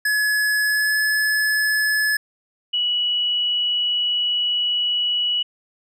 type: tone with pitch glide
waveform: square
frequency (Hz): 1700 to 1714.8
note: G#6 to A6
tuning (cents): +40 to -45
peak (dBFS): -18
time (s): 0.05-2.17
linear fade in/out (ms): 5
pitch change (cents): +15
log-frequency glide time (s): 0.64-0.99
type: tone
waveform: sine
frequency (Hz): 2935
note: F#7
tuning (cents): -15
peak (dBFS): -18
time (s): 2.73-5.43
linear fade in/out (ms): 10
effects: none